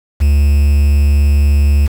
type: tone with quantisation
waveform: triangle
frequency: 71.9 Hz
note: D2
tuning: 36 cents flat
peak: -5 dBFS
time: 0.2-1.88 s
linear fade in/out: 20 ms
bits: 5
effects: none